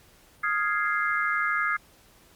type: chord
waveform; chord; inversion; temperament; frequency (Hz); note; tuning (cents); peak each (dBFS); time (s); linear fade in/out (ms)
sine; F minor seventh; third; equal; 1244.5 / 1396.9 / 1661.2 / 2093; Eb6 / F6 / Ab6 / C7; 0 / 0 / 0 / 0; -28 / -30 / -28 / -30; 0.43-1.77; 10
effects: pink hiss -57 dBFS RMS until 2.35 s + Opus 48 kbps